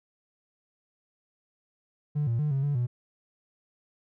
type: tone with pitch steps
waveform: triangle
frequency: 147.8 / 116.5 / 149.6 / 136.1 / 143.9 / 121.9 Hz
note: D3 / A#2 / D3 / C#3 / D3 / B2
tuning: +11 / -1 / +32 / -31 / -35 / -22 cents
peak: -21 dBFS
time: 2.15-2.87 s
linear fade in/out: 20 ms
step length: 120 ms
effects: tanh soft clip ceiling -20 dBFS